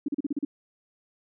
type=tone bursts; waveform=sine; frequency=286.6 Hz; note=D4; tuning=42 cents flat; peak=-24 dBFS; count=7; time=0.06-0.45 s; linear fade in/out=5 ms; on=24 ms; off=37 ms; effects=none